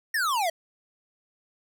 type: exponential sweep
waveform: square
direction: down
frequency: 1883 to 631 Hz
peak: -24 dBFS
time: 0.14-0.5 s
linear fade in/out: 5 ms
effects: none